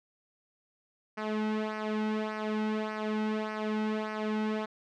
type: tone with flanger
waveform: sawtooth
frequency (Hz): 215.2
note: A3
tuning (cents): -38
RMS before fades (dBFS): -32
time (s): 1.17-4.66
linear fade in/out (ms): 10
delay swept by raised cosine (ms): 0.27 to 1.77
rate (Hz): 1.7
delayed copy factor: -0.7
effects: low-pass 3000 Hz 12 dB/octave